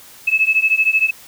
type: beating tone pair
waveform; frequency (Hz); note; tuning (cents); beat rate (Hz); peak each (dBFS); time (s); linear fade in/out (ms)
sine; 2591 / 2604; E7 / E7; -30 / -22; 13; -16 / -15; 0.27-1.11; 10
effects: white hiss -42 dBFS RMS until 1.27 s